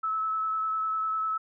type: tone with vibrato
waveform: sine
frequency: 1301 Hz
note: E6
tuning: 23 cents flat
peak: -26 dBFS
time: 0.03-1.38 s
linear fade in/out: 10 ms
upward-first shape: square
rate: 10 Hz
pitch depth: 11 cents each way
effects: none